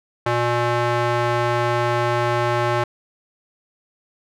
square tone with band-pass filter, 119.9 Hz, A#2, 49 cents sharp, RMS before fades -20 dBFS, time 0.26-2.84 s, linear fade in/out 5 ms, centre 1000 Hz, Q 0.81, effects none

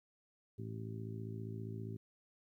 harmonic tone, 55 Hz, A1, in tune, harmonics 2 / 3 / 4 / 5 / 6 / 7, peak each -43 / -50 / -50 / -53 / -56 / -51 dBFS, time 0.58-1.97 s, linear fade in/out 10 ms, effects 13-bit

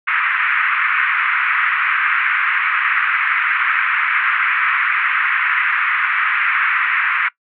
pink band-pass noise, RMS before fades -17 dBFS, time 0.07-7.29 s, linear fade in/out 10 ms, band 1200 to 2400 Hz, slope 48 dB/octave, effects noise-tail reverb RT60 0.1 s tail -20 dB re dry

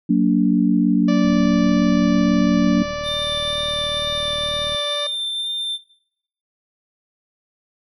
sine chord, Gb augmented, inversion none, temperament just, 185 / 231.2 / 289.1 Hz, Gb3 / Bb3 / D4, 0 / -14 / -27 cents, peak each -17 dBFS, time 0.09-2.83 s, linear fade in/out 10 ms
harmonic tone, 584 Hz, D5, 10 cents flat, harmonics 1 / 2 / 3 / 4 / 5 / 6 / 7 / 8 / 9 / 10, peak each -25 / -31 / -35 / -37 / -39 / -41 / -42 / -43 / -44 / -45 dBFS, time 1.08-5.07 s, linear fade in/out 5 ms
click train, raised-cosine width 5 ms, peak -24 dBFS, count 136, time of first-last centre 1.25-4.747 s, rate 38.6 Hz
triangle tone with vibrato, 3582 Hz, A7, 30 cents sharp, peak -21 dBFS, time 3.03-5.79 s, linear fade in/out 50 ms, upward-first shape sine, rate 2.1 Hz, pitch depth 9 cents each way
effects noise-tail reverb RT60 0.7 s tail -18 dB re dry

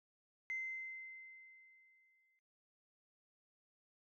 sine tone with exponential decay, 2071 Hz, C7, 18 cents flat, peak -37 dBFS, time 0.5-2.39 s, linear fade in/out 0 ms, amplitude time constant 410 ms, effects noise-tail reverb RT60 0.7 s tail -23 dB re dry + tanh soft clip ceiling -33 dBFS

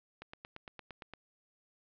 click train, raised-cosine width 0.3 ms, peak -29 dBFS, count 9, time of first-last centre 0.22-1.136 s, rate 8.73 Hz, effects low-pass 4000 Hz 12 dB/octave

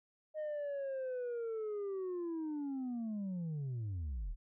sine linear sweep, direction down, 622.3 to 32.59 Hz, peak -34 dBFS, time 0.34-4.36 s, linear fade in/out 50 ms, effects tanh soft clip ceiling -36 dBFS

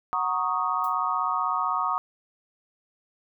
sine chord, D# minor seventh, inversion first, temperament equal, 740 / 932.3 / 1108.7 / 1244.5 Hz, F#5 / A#5 / C#6 / D#6, 0 / 0 / 0 / 0 cents, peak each -32 / -30 / -28 / -27 dBFS, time 0.13-1.98 s, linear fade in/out 0 ms
violet noise with exponential decay, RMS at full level -41 dBFS, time 0.84-0.98 s, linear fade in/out 0 ms, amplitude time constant 29 ms
effects none

